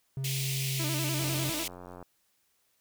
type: tone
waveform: triangle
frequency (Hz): 134.4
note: C3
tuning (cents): +47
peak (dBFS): -29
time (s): 0.17-1.5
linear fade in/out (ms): 2
type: high-pass noise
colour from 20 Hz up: pink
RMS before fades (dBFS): -35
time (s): 0.24-1.68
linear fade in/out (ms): 5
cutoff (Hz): 2200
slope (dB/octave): 48
type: tone with vibrato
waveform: sawtooth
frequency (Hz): 315.1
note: D#4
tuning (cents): +22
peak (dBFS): -31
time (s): 0.79-1.64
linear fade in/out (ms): 10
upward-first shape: square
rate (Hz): 10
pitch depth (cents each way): 83
type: click train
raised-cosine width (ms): 1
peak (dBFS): -31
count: 75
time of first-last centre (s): 1.2-2.027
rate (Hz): 89.5
effects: white hiss -72 dBFS RMS until 2.8 s